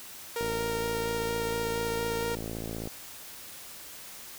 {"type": "tone with vibrato", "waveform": "sawtooth", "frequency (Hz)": 464.6, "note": "A#4", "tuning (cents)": -6, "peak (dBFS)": -26, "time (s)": [0.36, 2.35], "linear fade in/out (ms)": 2, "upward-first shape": "square", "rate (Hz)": 4.3, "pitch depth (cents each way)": 9}
{"type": "click train", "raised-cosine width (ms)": 2, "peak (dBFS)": -23, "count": 138, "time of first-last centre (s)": [0.41, 2.874], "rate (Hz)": 55.6}
{"effects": ["white hiss -45 dBFS RMS until 4.38 s"]}